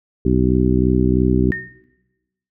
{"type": "harmonic tone", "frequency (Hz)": 63, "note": "B1", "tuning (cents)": 35, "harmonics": [1, 2, 3, 4, 5, 6], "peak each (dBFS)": [-20, -20, -20, -20, -20, -20], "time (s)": [0.25, 1.51], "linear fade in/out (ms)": 5}
{"type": "tone with exponential decay", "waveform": "sine", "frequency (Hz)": 1834, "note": "A#6", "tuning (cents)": -29, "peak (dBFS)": -19, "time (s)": [1.52, 1.84], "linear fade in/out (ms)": 0, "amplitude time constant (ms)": 68}
{"effects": ["noise-tail reverb RT60 1.0 s tail -19 dB re dry"]}